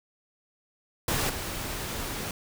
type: noise with level steps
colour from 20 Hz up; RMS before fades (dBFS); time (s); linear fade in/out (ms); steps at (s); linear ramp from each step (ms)
pink; -27 / -34; 1.08-2.31; 2; 1.29; 10
effects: none